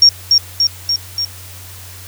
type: tone with echo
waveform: sine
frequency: 5550 Hz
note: F8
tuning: 12 cents flat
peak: -3 dBFS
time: 0.02-0.09 s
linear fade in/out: 2 ms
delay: 290 ms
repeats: 4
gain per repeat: -3 dB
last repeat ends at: 1.25 s
effects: added 92 Hz sine -35 dBFS peak until 2.07 s + white hiss -36 dBFS RMS until 2.07 s